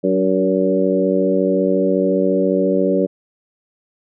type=harmonic tone with a mistuned harmonic; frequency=94.4 Hz; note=F#2; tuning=35 cents sharp; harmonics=2 / 3 / 4 / 5 / 6; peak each=-20 / -20 / -20 / -20 / -20 dBFS; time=0.03-3.07 s; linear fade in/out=20 ms; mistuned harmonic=3; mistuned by=+22 cents; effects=none